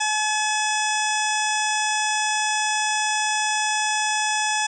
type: harmonic tone with a mistuned harmonic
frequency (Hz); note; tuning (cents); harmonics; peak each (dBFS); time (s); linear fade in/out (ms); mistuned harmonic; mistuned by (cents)
855; A5; -50; 1 / 2 / 3 / 4 / 6 / 7 / 8 / 9 / 10; -24 / -27 / -29 / -30 / -32 / -32 / -33 / -34 / -34; 0-4.67; 10; 7; -21
effects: none